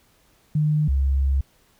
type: tone pair in turn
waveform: sine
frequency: 151.6 / 68 Hz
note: D#3 / C#2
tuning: -45 / -33 cents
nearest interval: octave + major second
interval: 1388 cents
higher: first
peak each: -17 dBFS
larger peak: neither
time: 0.55-0.88 / 0.88-1.41 s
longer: second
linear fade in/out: 5 ms
effects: pink hiss -60 dBFS RMS until 1.79 s